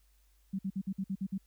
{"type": "tone bursts", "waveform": "sine", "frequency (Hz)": 192.7, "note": "G3", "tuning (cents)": -29, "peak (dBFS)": -31, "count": 8, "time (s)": [0.53, 1.381], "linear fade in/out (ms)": 10, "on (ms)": 60, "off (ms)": 53, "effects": ["added 50 Hz sine -64 dBFS peak until 1.46 s", "white hiss -73 dBFS RMS until 1.46 s"]}